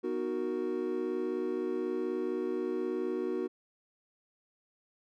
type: chord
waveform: triangle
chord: B major seventh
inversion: none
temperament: equal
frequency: 246.9 / 311.1 / 370 / 466.2 Hz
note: B3 / D#4 / F#4 / A#4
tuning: 0 / 0 / 0 / 0 cents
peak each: -37 / -36 / -31 / -37 dBFS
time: 0.03-3.48 s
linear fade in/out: 20 ms
effects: none